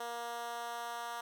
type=tone with high-pass filter sweep; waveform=10% pulse; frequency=235.9 Hz; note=A#3; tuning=21 cents sharp; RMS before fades=-41 dBFS; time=0-1.21 s; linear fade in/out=5 ms; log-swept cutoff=560 to 850 Hz; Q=1.6; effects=none